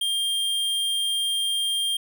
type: tone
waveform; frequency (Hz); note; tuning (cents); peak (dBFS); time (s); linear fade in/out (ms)
square; 3199; G7; +34; -23; 0.01-1.97; 5
effects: none